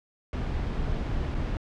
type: noise with dropouts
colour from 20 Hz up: brown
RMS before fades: -29 dBFS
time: 0.33-1.57 s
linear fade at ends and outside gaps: 1 ms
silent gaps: 1.345-1.349 s
effects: low-pass 4000 Hz 12 dB/octave